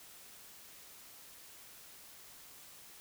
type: silence
effects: white hiss -55 dBFS RMS until 3 s